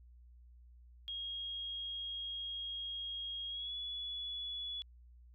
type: tone with pitch glide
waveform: sine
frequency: 3269 to 3406 Hz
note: G#7 to G#7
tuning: -28 to +43 cents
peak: -39 dBFS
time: 1.08-4.82 s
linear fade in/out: 0 ms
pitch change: +71 cents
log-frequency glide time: 3.49-3.74 s
effects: added 60 Hz sine -56 dBFS peak until 5.34 s